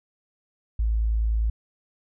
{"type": "tone", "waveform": "sine", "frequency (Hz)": 55, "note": "A1", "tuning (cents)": 0, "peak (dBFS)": -20, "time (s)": [0.79, 1.5], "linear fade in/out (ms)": 5, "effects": []}